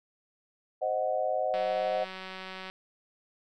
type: chord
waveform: sine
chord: C diminished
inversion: none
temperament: equal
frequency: 523.3 / 622.3 / 740 Hz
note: C5 / Eb5 / Gb5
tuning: 0 / 0 / 0 cents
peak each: -32 / -30 / -31 dBFS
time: 0.81-2.05 s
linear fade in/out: 20 ms
type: click train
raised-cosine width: 0.3 ms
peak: -25 dBFS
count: 219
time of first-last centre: 1.54-2.7 s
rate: 188 Hz
effects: none